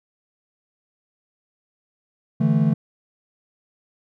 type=chord; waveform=triangle; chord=D suspended second; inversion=none; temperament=equal; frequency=146.83 / 164.81 / 220 Hz; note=D3 / E3 / A3; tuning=0 / 0 / 0 cents; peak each=-18 dBFS; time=2.4-2.74 s; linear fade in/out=10 ms; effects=none